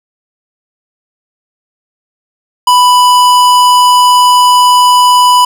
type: tone with hard clipping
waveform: sine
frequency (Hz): 991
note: B5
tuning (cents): +6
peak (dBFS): -5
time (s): 2.67-5.45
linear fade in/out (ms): 5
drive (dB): 18
effects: none